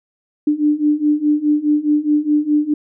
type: beating tone pair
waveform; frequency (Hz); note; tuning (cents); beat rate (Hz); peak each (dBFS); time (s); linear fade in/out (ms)
sine; 295.5 / 300.3; D4 / D4; +11 / +39; 4.8; -17 / -15; 0.47-2.74; 5
effects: none

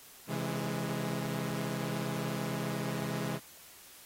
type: chord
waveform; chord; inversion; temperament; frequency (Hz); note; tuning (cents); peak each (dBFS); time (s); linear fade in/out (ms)
sawtooth; C augmented; none; equal with one note detuned; 133.56 / 164.81 / 207.7; C3 / E3 / G#3; +36 / 0 / 0; -34; 0.27-3.4; 50
effects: white hiss -54 dBFS RMS until 4.05 s + AAC 48 kbps

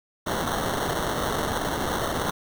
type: noise with sample-and-hold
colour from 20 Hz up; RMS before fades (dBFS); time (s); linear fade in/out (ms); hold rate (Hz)
blue; -27; 0.26-2.31; 10; 2450
effects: none

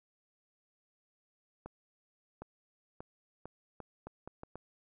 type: accelerating click train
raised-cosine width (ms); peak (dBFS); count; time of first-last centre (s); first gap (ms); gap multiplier
1; -30; 9; 1.66-4.556; 760; 0.77
effects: none

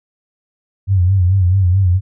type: tone with vibrato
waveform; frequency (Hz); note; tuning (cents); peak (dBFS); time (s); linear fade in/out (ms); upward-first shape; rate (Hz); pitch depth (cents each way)
sine; 93.1; F#2; +11; -9; 0.87-2.01; 50; sine; 4.6; 96
effects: none

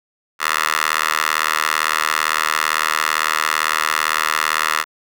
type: tone with high-pass filter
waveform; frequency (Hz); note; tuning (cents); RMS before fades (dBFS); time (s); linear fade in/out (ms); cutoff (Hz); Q
10% pulse; 77.78; D#2; 0; -19; 0.39-4.85; 50; 1400; 2.4
effects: none

